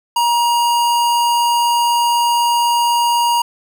square tone, 948 Hz, A#5, 29 cents sharp, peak -13 dBFS, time 0.16-3.42 s, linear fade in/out 5 ms, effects none

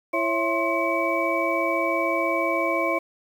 sine tone cluster, 334.1 / 550 / 664 / 1057 / 2281 Hz, E4 / C#5 / E5 / C6 / C#7, +23 / -14 / +12 / +17 / +49 cents, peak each -28 / -28 / -27 / -27 / -27 dBFS, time 0.13-2.99 s, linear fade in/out 10 ms, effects 8-bit

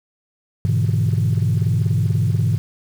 sine chord, E dominant seventh, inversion first, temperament just, 103.01 / 123.61 / 148.33 / 164.81 Hz, G#2 / B2 / D3 / E3, -14 / +2 / +18 / 0 cents, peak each -17 / -19 / -22 / -22 dBFS, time 0.65-2.58 s, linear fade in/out 0 ms, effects tanh soft clip ceiling -10 dBFS + 7-bit

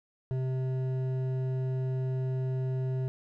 sine tone with hard clipping, 130 Hz, C3, 11 cents flat, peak -30 dBFS, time 0.31-3.08 s, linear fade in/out 0 ms, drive 9 dB, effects none

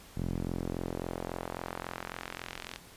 sawtooth tone with band-pass filter sweep, 43.65 Hz, F1, in tune, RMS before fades -38 dBFS, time 0.16-2.78 s, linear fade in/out 20 ms, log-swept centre 170 to 3500 Hz, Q 0.95, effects pink hiss -53 dBFS RMS until 2.96 s + resampled to 32000 Hz

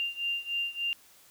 sine beating tone pair, 2788 / 2791.4 Hz, F7 / F7, -4 / -2 cents, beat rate 3.4 Hz, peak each -32 / -34 dBFS, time 0-0.93 s, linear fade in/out 0 ms, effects white hiss -58 dBFS RMS until 1.3 s

